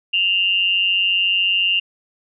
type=tone with amplitude modulation; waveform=sine; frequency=2794 Hz; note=F7; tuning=in tune; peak=-12 dBFS; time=0.13-1.8 s; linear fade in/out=10 ms; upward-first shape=sine; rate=188 Hz; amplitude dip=60%; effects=none